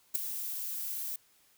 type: noise with ADSR envelope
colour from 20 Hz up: violet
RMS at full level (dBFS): -26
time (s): 0.14-1.16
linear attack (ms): 16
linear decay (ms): 7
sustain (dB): -11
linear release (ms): 4
effects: white hiss -66 dBFS RMS until 1.57 s